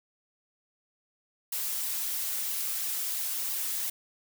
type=noise with flanger; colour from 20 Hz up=blue; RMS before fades=-32 dBFS; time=1.52-3.9 s; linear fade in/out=5 ms; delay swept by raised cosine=1 to 6.4 ms; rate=3 Hz; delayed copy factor=+0.7; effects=none